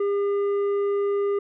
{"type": "tone with tanh clipping", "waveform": "sine", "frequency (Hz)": 403, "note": "G4", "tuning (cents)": 48, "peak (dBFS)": -22, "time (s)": [0, 1.39], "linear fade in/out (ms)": 5, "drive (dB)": 7, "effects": []}